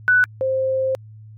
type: tone pair in turn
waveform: sine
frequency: 1489 / 526.4 Hz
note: F#6 / C5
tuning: +11 / +10 cents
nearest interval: octave + tritone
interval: 1801 cents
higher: first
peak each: -11 / -17 dBFS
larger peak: first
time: 0.08-0.24 / 0.41-0.95 s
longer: second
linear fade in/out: 0 ms
effects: added 108 Hz sine -38 dBFS peak until 1.37 s + MP3 96 kbps